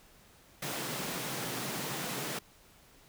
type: high-pass noise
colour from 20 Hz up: pink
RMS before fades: -37 dBFS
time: 0.62-2.39 s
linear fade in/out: 5 ms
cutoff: 120 Hz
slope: 96 dB/octave
effects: pink hiss -60 dBFS RMS until 3.08 s